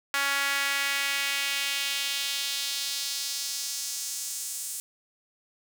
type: tone with high-pass filter sweep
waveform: sawtooth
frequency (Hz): 279.2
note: C#4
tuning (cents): +13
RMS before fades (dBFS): -30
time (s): 0.14-4.8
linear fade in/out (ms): 0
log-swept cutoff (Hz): 1500 to 8300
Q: 1.6
effects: none